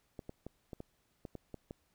clicks, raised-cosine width 2 ms, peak -30 dBFS, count 9, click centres 0.192 / 0.294 / 0.466 / 0.732 / 0.804 / 1.252 / 1.353 / 1.543 / 1.709 s, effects pink hiss -75 dBFS RMS until 1.94 s

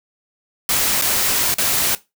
white noise with dropouts, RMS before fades -18 dBFS, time 0.69-1.95 s, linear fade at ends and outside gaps 1 ms, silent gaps 1.014-1.021 / 1.541-1.583 s, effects noise-tail reverb RT60 0.2 s tail -17 dB re dry

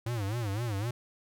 square tone with vibrato, 108.8 Hz, A2, 19 cents flat, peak -31 dBFS, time 0.06-0.91 s, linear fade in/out 5 ms, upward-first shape sine, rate 3.9 Hz, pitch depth 200 cents each way, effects none

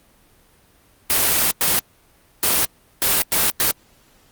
white noise bursts at uneven times, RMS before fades -17 dBFS, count 6, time 1.1-1.51 / 1.61-1.79 / 2.43-2.65 / 3.02-3.22 / 3.32-3.5 / 3.6-3.71 s, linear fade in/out 0 ms, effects pink hiss -55 dBFS RMS until 4.31 s + Opus 32 kbps

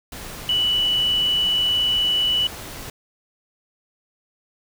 sine tone in noise, 2960 Hz, F#7, in tune, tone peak -17 dBFS, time 0.49-2.47 s, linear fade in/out 2 ms, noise pink, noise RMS -35 dBFS, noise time 0.12-2.9 s, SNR +15 dB, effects none

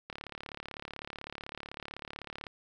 click train, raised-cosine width 0.3 ms, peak -24 dBFS, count 86, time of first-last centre 0.1-2.468 s, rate 35.9 Hz, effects none

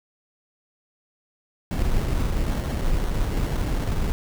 brown noise with sample-and-hold, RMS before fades -23 dBFS, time 1.71-4.12 s, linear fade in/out 0 ms, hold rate 2450 Hz, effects none

